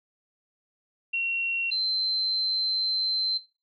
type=tone pair in turn; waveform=sine; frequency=2735 / 4098 Hz; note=F7 / C8; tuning=-37 / -37 cents; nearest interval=perfect fifth; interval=700 cents; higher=second; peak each=-24 dBFS; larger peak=neither; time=1.13-1.71 / 1.71-3.38 s; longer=second; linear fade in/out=10 ms; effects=noise-tail reverb RT60 0.3 s tail -17 dB re dry